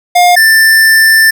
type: tone pair in turn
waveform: square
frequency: 710 / 1775.7 Hz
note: F5 / A6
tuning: +28 / +15 cents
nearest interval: octave + major third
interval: 1587 cents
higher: second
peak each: -4 dBFS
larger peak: neither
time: 0.15-0.36 / 0.36-1.31 s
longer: second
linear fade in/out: 10 ms
effects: none